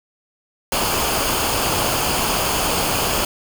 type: noise with comb filter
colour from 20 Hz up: pink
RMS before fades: -20 dBFS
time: 0.72-3.25 s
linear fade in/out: 2 ms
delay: 0.52 ms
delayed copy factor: -0.5
effects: none